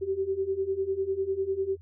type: beating tone pair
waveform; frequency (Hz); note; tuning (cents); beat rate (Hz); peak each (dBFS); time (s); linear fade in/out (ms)
sine; 380.3 / 390.3; F#4 / G4; +48 / -8; 10; -31 / -28; 0.01-1.77; 20
effects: added 86 Hz sine -47 dBFS peak until 1.81 s